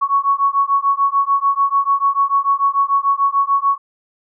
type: beating tone pair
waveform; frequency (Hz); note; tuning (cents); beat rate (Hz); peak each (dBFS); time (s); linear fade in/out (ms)
sine; 1108.7 / 1115.5; C#6 / C#6; 0 / +11; 6.8; -16; 0.01-3.78; 20
effects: none